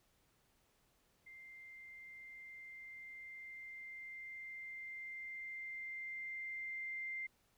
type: tone with level ramp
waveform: sine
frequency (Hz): 2093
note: C7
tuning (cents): 0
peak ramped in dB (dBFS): -53 to -40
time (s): 1.26-7.27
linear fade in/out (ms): 10
effects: pink hiss -75 dBFS RMS until 7.57 s